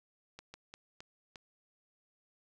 slowing click train, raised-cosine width 0.2 ms, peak -30 dBFS, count 5, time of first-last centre 0.39-1.358 s, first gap 150 ms, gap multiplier 1.33, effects none

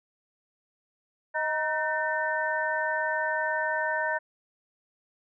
sine tone cluster, 625 / 943 / 1529 / 1803 Hz, D#5 / A#5 / G6 / A6, +8 / +20 / -44 / +42 cents, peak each -31 dBFS, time 1.34-4.19 s, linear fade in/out 20 ms, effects none

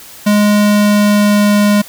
square tone with pitch glide, 207.7 to 206.3 Hz, G#3 to G#3, 0 to -11 cents, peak -8 dBFS, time 0.26-1.82 s, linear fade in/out 10 ms, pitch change -11 cents, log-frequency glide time 0.46-1.54 s, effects white hiss -35 dBFS RMS until 1.88 s

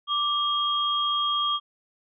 sine tone pair together, 1174.7 / 3252 Hz, D6 / G#7, 0 / -37 cents, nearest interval octave + tritone, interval 1763 cents, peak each -25 dBFS, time 0.07-1.6 s, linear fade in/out 50 ms, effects none

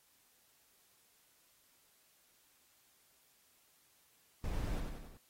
brown noise with echo, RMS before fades -39 dBFS, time 4.44-4.8 s, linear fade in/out 2 ms, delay 93 ms, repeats 4, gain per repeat -4 dB, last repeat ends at 5.172 s, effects white hiss -70 dBFS RMS until 5.29 s + AAC 48 kbps

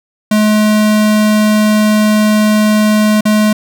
square tone with dropouts, 213 Hz, G#3, 44 cents sharp, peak -8 dBFS, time 0.31-3.53 s, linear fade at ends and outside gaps 5 ms, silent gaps 3.209-3.253 s, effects none

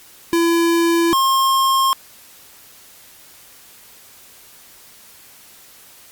square tone pair in turn, 336.9 / 1069.6 Hz, E4 / C6, +38 / +38 cents, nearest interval octave + minor sixth, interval 2000 cents, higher second, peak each -14 dBFS, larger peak neither, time 0.33-1.13 / 1.13-1.93 s, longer neither, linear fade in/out 0 ms, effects white hiss -45 dBFS RMS until 6.11 s + Opus 48 kbps

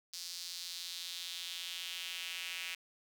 square tone with high-pass filter sweep, 87.31 Hz, F2, in tune, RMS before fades -43 dBFS, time 0.13-2.75 s, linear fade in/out 5 ms, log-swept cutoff 4800 to 2500 Hz, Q 2.8, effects none

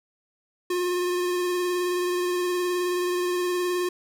square tone with vibrato, 357.3 Hz, F4, 40 cents sharp, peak -24 dBFS, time 0.7-3.89 s, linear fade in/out 5 ms, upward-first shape triangle, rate 19 Hz, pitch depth 25 cents each way, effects none

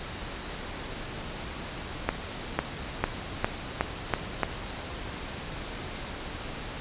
accelerating click train, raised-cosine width 0.5 ms, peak -8 dBFS, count 7, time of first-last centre 2.09-4.433 s, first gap 500 ms, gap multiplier 0.9, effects pink hiss -37 dBFS RMS until 6.8 s + resampled to 8000 Hz

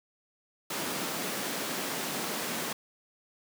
pink high-pass noise, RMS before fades -34 dBFS, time 0.7-2.73 s, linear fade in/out 5 ms, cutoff 180 Hz, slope 24 dB/octave, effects none

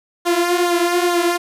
sawtooth tone with flanger, 349.2 Hz, F4, in tune, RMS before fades -17 dBFS, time 0.25-1.38 s, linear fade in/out 20 ms, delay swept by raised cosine 0.38 to 5.48 ms, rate 2.3 Hz, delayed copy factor -0.65, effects resampled to 32000 Hz + 8-bit

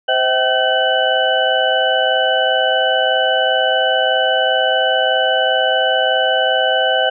sine tone cluster, 520 / 643 / 768 / 1532 / 2977 Hz, C5 / E5 / G5 / G6 / F#7, -11 / -43 / -36 / -40 / +10 cents, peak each -19 dBFS, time 0.08-7.1 s, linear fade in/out 10 ms, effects none

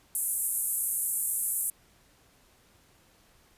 white band-pass noise, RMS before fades -30 dBFS, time 0.15-1.7 s, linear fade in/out 2 ms, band 8400 to 13000 Hz, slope 48 dB/octave, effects pink hiss -62 dBFS RMS until 3.57 s + resampled to 32000 Hz

